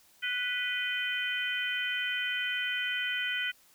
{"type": "harmonic tone with a mistuned harmonic", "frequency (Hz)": 493.9, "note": "B4", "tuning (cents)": 0, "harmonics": [3, 4, 5, 6], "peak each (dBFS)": [-34, -35, -36, -35], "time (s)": [0.22, 3.52], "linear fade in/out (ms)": 20, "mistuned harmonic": 6, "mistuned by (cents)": 61, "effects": ["white hiss -62 dBFS RMS until 3.74 s"]}